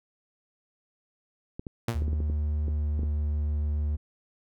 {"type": "clicks", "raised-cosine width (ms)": 3, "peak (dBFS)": -23, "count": 10, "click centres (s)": [1.595, 1.668, 2.021, 2.081, 2.131, 2.204, 2.299, 2.682, 2.993, 3.033]}
{"type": "tone with exponential decay", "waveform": "sawtooth", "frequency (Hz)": 116.54, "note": "A#2", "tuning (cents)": 0, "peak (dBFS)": -20, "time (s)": [1.88, 2.06], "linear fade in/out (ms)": 5, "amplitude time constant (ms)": 39}
{"type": "tone with pitch glide", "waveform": "triangle", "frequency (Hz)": [75.2, 74.42], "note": ["D2", "D2"], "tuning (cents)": [42, 24], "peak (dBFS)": -23, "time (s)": [1.94, 3.97], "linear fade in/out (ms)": 20, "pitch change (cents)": -18, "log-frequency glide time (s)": [2.06, 3.38]}
{"effects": []}